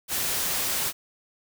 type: noise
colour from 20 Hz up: white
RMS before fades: -27 dBFS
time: 0.08-0.93 s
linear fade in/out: 50 ms
effects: none